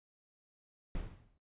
brown noise with exponential decay, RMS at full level -36 dBFS, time 0.95-1.38 s, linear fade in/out 1 ms, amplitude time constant 93 ms, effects noise-tail reverb RT60 0.1 s tail -18 dB re dry + resampled to 8000 Hz

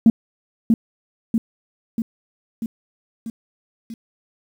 sine tone with echo, 227.1 Hz, A#3, 45 cents flat, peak -6 dBFS, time 0.06-0.1 s, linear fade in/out 2 ms, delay 640 ms, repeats 6, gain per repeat -4 dB, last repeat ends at 3.94 s, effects tanh soft clip ceiling -3 dBFS + 8-bit

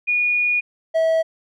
sine / triangle tone pair in turn, 2448 / 648.4 Hz, D#7 / E5, -29 / -29 cents, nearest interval octave + major seventh, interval 2300 cents, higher first, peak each -16 / -13 dBFS, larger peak second, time 0.07-0.61 / 0.94-1.23 s, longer first, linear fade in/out 20 ms, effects none

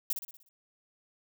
violet noise with echo, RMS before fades -30 dBFS, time 0.1-0.13 s, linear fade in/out 2 ms, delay 60 ms, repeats 6, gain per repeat -6 dB, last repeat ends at 0.49 s, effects none

